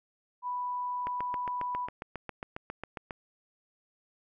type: tone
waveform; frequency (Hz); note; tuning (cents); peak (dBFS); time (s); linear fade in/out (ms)
sine; 987.8; B5; 0; -31; 0.42-1.89; 50
type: click train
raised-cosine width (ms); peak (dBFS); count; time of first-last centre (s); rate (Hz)
0.5; -22; 16; 1.07-3.108; 7.36
effects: none